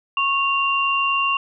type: tone pair together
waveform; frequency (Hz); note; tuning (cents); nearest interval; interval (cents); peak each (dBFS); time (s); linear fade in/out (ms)
sine; 1100 / 2776; C#6 / F7; -14 / -11; octave + major third; 1603; -20; 0.17-1.37; 2
effects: none